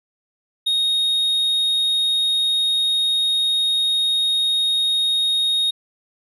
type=tone; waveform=triangle; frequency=3729 Hz; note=A#7; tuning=in tune; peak=-15 dBFS; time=0.66-5.71 s; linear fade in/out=10 ms; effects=resampled to 32000 Hz